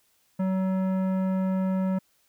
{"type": "tone with tanh clipping", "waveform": "sine", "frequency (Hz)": 188.6, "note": "F#3", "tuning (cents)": 33, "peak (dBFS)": -25, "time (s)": [0.39, 1.99], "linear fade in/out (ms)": 10, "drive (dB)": 14, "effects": ["white hiss -67 dBFS RMS until 2.28 s"]}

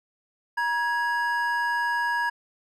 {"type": "tone pair together", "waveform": "triangle", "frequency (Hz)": [951, 1660.3], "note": ["A#5", "G#6"], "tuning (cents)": [34, -1], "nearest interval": "minor seventh", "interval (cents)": 965, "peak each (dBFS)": -24, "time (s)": [0.57, 2.3], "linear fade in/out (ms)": 10, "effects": []}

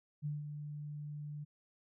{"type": "tone with ADSR envelope", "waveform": "sine", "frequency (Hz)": 148, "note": "D3", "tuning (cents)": 14, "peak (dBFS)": -34, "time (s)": [0.22, 1.45], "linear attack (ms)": 37, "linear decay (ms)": 170, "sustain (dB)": -7, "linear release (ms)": 19, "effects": []}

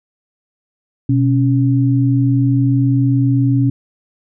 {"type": "tone pair together", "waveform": "sine", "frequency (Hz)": [124.7, 277.2], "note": ["B2", "C#4"], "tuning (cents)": [17, 0], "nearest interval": "octave + major second", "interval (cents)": 1383, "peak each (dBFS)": [-12, -15], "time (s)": [1.09, 3.7], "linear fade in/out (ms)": 5, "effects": []}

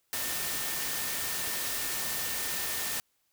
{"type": "tone in noise", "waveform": "sine", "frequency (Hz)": 1800, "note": "A6", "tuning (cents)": 39, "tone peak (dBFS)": -43, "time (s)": [0.13, 3], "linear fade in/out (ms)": 0, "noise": "white", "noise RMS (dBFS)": -33, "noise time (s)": [0.13, 3], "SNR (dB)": -13, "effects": ["white hiss -74 dBFS RMS until 3.32 s"]}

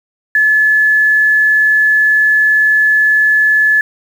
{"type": "tone with quantisation", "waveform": "sine", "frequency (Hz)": 1721, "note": "A6", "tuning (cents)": -39, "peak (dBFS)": -7, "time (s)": [0.35, 3.81], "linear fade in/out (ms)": 2, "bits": 6, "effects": []}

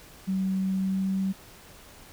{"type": "tone with pitch glide", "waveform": "sine", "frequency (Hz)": [190.3, 191.96], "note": ["F#3", "G3"], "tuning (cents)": [49, -36], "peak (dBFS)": -24, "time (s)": [0.27, 1.33], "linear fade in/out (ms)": 20, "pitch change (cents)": 15, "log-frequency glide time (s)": [0.74, 1.18], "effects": ["pink hiss -50 dBFS RMS until 2.12 s"]}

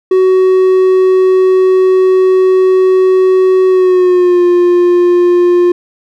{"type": "tone with pitch glide", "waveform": "triangle", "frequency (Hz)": [374.1, 353.1], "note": ["F#4", "F4"], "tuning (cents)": [19, 19], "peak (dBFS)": -3, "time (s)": [0.11, 5.72], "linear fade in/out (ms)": 5, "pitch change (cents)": -100, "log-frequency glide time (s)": [3.68, 4.43], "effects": []}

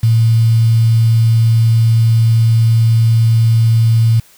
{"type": "tone with quantisation", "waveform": "sine", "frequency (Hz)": 113.7, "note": "A#2", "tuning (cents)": -43, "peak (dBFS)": -7, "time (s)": [0.03, 4.2], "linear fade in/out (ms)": 5, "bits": 5, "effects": ["white hiss -46 dBFS RMS until 4.37 s"]}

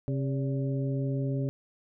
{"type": "harmonic tone with a mistuned harmonic", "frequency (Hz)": 134.7, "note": "C#3", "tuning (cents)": -49, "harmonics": [1, 2, 3, 4], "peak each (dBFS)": [-28, -34, -38, -40], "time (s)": [0.08, 1.49], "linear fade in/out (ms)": 0, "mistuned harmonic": 4, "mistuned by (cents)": 97, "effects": []}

